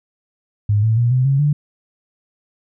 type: tone with pitch steps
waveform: sine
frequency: 103.83 / 111.28 / 119.27 / 127.83 / 137 / 146.84 Hz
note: G#2 / A2 / A#2 / C3 / C#3 / D3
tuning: 0 / +20 / +40 / -40 / -20 / 0 cents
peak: -12 dBFS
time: 0.69-1.53 s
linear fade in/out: 5 ms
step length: 140 ms
effects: none